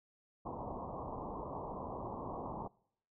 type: low-pass noise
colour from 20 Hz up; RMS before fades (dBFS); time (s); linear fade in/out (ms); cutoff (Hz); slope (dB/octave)
white; -43; 0.45-2.68; 10; 1100; 96
effects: noise-tail reverb RT60 0.7 s tail -25 dB re dry